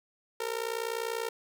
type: tone with amplitude modulation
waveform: sawtooth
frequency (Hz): 458.5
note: A#4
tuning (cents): -29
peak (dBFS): -24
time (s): 0.4-1.29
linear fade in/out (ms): 5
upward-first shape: sine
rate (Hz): 60.2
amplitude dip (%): 85
effects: none